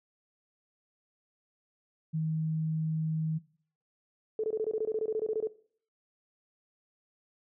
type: tone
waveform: sine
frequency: 158.3 Hz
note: D#3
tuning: 30 cents sharp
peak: -28 dBFS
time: 2.13-3.39 s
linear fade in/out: 20 ms
type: tone bursts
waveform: sine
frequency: 437.4 Hz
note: A4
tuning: 10 cents flat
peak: -27 dBFS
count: 16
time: 4.39-5.472 s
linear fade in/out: 2 ms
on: 47 ms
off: 22 ms
effects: noise-tail reverb RT60 0.5 s tail -19 dB re dry